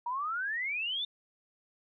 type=exponential sweep; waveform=sine; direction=up; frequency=935 to 3637 Hz; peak=-31 dBFS; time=0.06-1.05 s; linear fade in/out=5 ms; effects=none